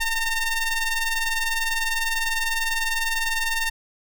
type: ring-modulated tone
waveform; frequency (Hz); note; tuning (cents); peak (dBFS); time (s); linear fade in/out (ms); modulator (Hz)
sawtooth; 909; A#5; -44; -15; 0-3.7; 10; 919
effects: none